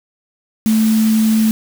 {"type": "tone in noise", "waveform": "sine", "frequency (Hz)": 220, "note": "A3", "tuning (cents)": 0, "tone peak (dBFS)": -10, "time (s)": [0.66, 1.51], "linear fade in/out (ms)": 0, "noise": "white", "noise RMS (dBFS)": -27, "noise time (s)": [0.66, 1.51], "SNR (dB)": 14, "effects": []}